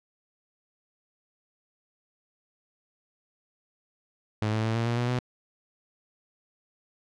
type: tone with pitch steps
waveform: sawtooth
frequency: 107.2 / 109.9 / 112.66 / 115.49 / 118.4 / 121.38 / 124.43 Hz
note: A2 / A2 / A2 / A#2 / A#2 / B2 / B2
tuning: -45 / -2 / +41 / -16 / +27 / -30 / +13 cents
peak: -21 dBFS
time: 4.42-5.19 s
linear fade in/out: 0 ms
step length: 110 ms
effects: low-pass 5000 Hz 12 dB/octave